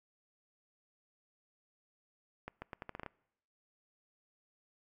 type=accelerating click train; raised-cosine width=0.5 ms; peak=-27 dBFS; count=9; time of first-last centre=2.48-3.063 s; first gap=140 ms; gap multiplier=0.8; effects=noise-tail reverb RT60 0.8 s tail -24 dB re dry

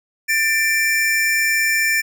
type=tone pair together; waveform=square; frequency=1783.8 / 2349 Hz; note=A6 / D7; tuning=+23 / 0 cents; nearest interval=perfect fourth; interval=477 cents; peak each=-19 dBFS; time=0.28-2.02 s; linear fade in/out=20 ms; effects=none

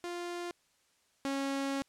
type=tone pair in turn; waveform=sawtooth; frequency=349.2 / 274.6 Hz; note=F4 / C#4; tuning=0 / -16 cents; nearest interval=major third; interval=416 cents; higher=first; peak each=-33 / -28 dBFS; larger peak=second; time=0.04-0.51 / 1.25-1.82 s; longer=second; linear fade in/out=0 ms; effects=white hiss -71 dBFS RMS until 1.88 s + low-pass 9000 Hz 12 dB/octave

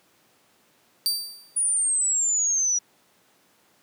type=tone with exponential decay; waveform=sawtooth; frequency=4652 Hz; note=D8; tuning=17 cents flat; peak=-16 dBFS; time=1.06-1.57 s; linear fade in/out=0 ms; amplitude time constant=110 ms
type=exponential sweep; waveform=sine; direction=down; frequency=9780 to 5780 Hz; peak=-20 dBFS; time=1.56-2.79 s; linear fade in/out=10 ms
effects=pink hiss -61 dBFS RMS until 3.82 s + high-pass 200 Hz 12 dB/octave

